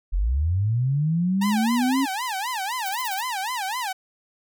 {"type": "linear sweep", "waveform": "sine", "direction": "up", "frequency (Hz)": [39.37, 277.2], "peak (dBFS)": -19, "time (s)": [0.12, 2.06], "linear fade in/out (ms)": 20}
{"type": "tone with vibrato", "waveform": "sawtooth", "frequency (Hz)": 880, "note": "A5", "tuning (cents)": 0, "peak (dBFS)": -22, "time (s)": [1.41, 3.93], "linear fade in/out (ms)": 10, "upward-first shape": "sine", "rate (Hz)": 3.9, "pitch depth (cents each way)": 270}
{"type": "noise bursts", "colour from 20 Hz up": "violet", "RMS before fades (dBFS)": -33, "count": 6, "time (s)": [2.86, 3.205], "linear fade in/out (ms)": 0, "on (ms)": 30, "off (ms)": 33}
{"effects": []}